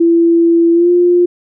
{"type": "tone with pitch glide", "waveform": "sine", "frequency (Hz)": [336.3, 352.2], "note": ["E4", "F4"], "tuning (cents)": [35, 15], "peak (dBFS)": -6, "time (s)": [0, 1.26], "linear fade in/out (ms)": 10, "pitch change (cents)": 80, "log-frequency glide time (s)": [0.73, 0.9], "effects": []}